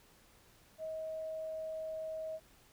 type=tone; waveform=sine; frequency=635 Hz; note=D#5; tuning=35 cents sharp; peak=-38 dBFS; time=0.78-2.4 s; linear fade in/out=50 ms; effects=pink hiss -64 dBFS RMS until 2.72 s